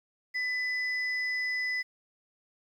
sine tone pair together, 2000 / 5064 Hz, B6 / D#8, +21 / +30 cents, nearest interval octave + major third, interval 1609 cents, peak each -28 / -39 dBFS, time 0.34-1.83 s, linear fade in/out 20 ms, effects tanh soft clip ceiling -22 dBFS + 10-bit

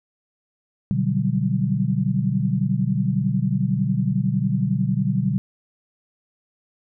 sine chord, G major seventh, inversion first, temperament equal, 123.47 / 146.83 / 185 / 196 Hz, B2 / D3 / F#3 / G3, 0 / 0 / 0 / 0 cents, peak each -24 dBFS, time 0.91-5.38 s, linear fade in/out 0 ms, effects none

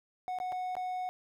triangle tone with dropouts, 735 Hz, F#5, 12 cents flat, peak -31 dBFS, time 0.28-1.09 s, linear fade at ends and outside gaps 0 ms, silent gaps 0.387-0.401 / 0.521-0.525 / 0.753-0.767 s, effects none

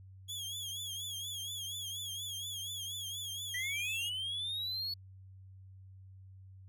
sawtooth tone with vibrato, 3322 Hz, G#7, in tune, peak -36 dBFS, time 0.28-4.1 s, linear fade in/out 20 ms, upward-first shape triangle, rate 4.2 Hz, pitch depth 100 cents each way
triangle linear sweep, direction up, 1928 to 4435 Hz, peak -34 dBFS, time 3.54-4.94 s, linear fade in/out 5 ms
effects added 95 Hz sine -51 dBFS peak until 6.68 s

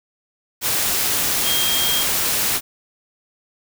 sine tone in noise, 3226 Hz, G7, 49 cents sharp, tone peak -21 dBFS, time 1.43-2.06 s, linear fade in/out 50 ms, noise white, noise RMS -20 dBFS, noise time 0.61-2.61 s, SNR -4 dB, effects none

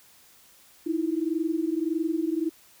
sine tone pair together, 313.3 / 335 Hz, D#4 / E4, +12 / +28 cents, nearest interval minor second, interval 116 cents, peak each -27 dBFS, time 0.86-2.5 s, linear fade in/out 10 ms, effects white hiss -56 dBFS RMS until 2.8 s

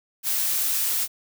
blue noise, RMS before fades -24 dBFS, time 0.23-1.08 s, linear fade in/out 50 ms, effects none

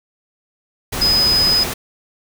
sine tone in noise, 5020 Hz, D#8, 15 cents sharp, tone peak -12 dBFS, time 1.01-1.64 s, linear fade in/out 10 ms, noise pink, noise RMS -23 dBFS, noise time 0.92-1.74 s, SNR +8 dB, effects none

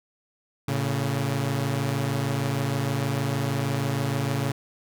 sawtooth tone pair together, 112.7 / 139.12 Hz, A2 / C#3, +42 / +7 cents, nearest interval major third, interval 365 cents, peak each -24 / -22 dBFS, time 0.68-4.52 s, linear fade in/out 5 ms, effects none

